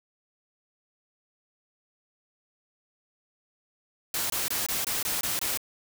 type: noise bursts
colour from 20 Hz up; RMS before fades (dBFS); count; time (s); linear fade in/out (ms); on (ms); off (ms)
white; -29; 8; 4.14-5.574; 2; 160; 22
effects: none